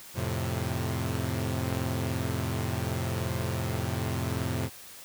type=chord; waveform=sawtooth; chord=F major; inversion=none; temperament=equal; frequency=87.31 / 110 / 130.81 Hz; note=F2 / A2 / C3; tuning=0 / 0 / 0 cents; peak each=-29 dBFS; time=0.14-4.7 s; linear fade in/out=50 ms; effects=white hiss -47 dBFS RMS until 5.04 s